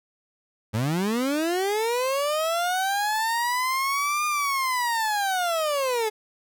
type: linear two-way sweep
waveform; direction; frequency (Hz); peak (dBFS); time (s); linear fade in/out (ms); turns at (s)
30% pulse; up then down; 100.4 to 1216 to 420.8; -20; 0.73-6.1; 20; 4.26
effects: none